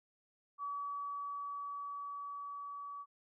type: tone with level ramp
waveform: sine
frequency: 1141 Hz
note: C#6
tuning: 50 cents sharp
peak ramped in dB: -37 to -43 dBFS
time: 0.58-3.06 s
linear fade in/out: 50 ms
effects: none